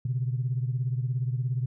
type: beating tone pair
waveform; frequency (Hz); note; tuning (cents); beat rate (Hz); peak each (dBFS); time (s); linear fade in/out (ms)
sine; 123 / 140; B2 / C#3; -7 / +18; 17; -26 / -31; 0.05-1.66; 5
effects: tanh soft clip ceiling -18 dBFS